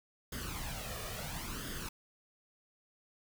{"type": "noise with flanger", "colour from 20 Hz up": "pink", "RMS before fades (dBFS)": -41, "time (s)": [0.32, 1.89], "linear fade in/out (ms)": 5, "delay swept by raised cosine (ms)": [0.6, 1.7], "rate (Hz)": 0.73, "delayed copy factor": 0.65, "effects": []}